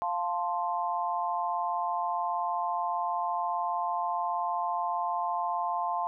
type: chord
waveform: sine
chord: F major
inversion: none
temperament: equal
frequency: 698.5 / 880 / 1046.5 Hz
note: F5 / A5 / C6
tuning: 0 / 0 / 0 cents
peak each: -32 dBFS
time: 0.02-6.07 s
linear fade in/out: 0 ms
effects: none